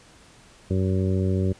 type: harmonic tone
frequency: 94.2 Hz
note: F#2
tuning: 32 cents sharp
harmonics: 1 / 2 / 3 / 4 / 5 / 6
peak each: -22 / -26 / -32 / -29 / -35 / -37 dBFS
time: 0.7-1.53 s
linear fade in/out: 10 ms
effects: pink hiss -52 dBFS RMS until 1.59 s + resampled to 22050 Hz